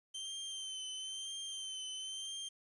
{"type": "tone with vibrato", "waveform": "sawtooth", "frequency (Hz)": 3111, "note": "G7", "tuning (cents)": -14, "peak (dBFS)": -38, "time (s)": [0.14, 2.49], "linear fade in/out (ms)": 10, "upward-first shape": "sine", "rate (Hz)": 1, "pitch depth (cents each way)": 39, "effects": ["resampled to 24000 Hz", "11-bit"]}